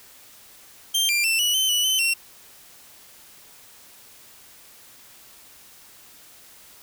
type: tone with pitch steps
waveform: sawtooth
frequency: 3164 / 2379 / 2678 / 2937 / 3074 / 2953 / 3055 / 2725 Hz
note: G7 / D7 / E7 / F#7 / G7 / F#7 / G7 / F7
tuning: +15 / +22 / +27 / -13 / -35 / -4 / -45 / -43 cents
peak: -16 dBFS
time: 0.94-2.14 s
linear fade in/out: 10 ms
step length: 150 ms
effects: white hiss -49 dBFS RMS until 6.82 s